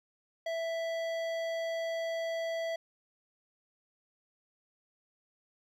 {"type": "tone with hard clipping", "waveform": "triangle", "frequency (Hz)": 660, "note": "E5", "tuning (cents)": 2, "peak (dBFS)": -34, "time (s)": [0.46, 2.76], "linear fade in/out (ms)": 5, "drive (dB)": 17, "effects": []}